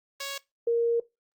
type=tone pair in turn; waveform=5% pulse / sine; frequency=554.4 / 467.1 Hz; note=C#5 / A#4; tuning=0 / +3 cents; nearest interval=minor third; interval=297 cents; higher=first; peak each=-21 dBFS; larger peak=neither; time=0.2-0.38 / 0.67-1 s; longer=second; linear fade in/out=5 ms; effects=noise-tail reverb RT60 0.2 s tail -20 dB re dry + Opus 24 kbps